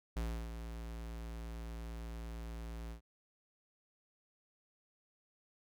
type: tone with ADSR envelope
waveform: square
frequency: 56.8 Hz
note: A#1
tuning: 44 cents flat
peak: -35 dBFS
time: 0.16-3.01 s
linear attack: 9 ms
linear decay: 310 ms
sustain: -8 dB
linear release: 100 ms
effects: none